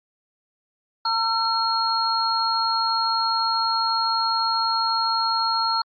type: tone cluster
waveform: sine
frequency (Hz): 909 / 1347 / 4284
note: A#5 / E6 / C8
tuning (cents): -44 / +37 / +40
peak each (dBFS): -24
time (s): 1.05-5.82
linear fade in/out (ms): 5
effects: Opus 48 kbps